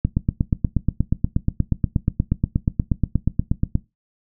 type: click train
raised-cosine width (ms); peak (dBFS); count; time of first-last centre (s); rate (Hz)
5; -5; 32; 0.05-3.754; 8.37
effects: noise-tail reverb RT60 0.2 s tail -18 dB re dry